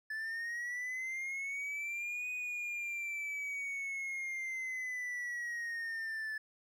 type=linear two-way sweep; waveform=triangle; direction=up then down; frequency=1737 to 2489 to 1737 Hz; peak=-35 dBFS; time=0.1-6.38 s; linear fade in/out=5 ms; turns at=2.3 s; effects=none